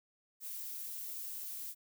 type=noise; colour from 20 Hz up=violet; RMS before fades=-43 dBFS; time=0.4-1.75 s; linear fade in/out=50 ms; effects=none